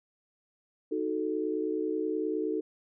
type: chord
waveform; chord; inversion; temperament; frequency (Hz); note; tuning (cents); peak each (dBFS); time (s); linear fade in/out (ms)
sine; D# diminished; none; equal; 311.1 / 370 / 440; D#4 / F#4 / A4; 0 / 0 / 0; -32 / -34 / -32; 0.91-2.61; 10
effects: none